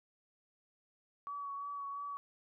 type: tone with vibrato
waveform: sine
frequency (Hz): 1132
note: C#6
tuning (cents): +36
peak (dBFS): -39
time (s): 1.27-2.17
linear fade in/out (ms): 0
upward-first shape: sine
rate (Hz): 2.9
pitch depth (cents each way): 21
effects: none